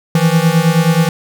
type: beating tone pair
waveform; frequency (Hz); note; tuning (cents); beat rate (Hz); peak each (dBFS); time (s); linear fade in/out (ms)
square; 160 / 169.4; D#3 / E3; +49 / +48; 9.4; -13; 0.15-1.09; 2
effects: none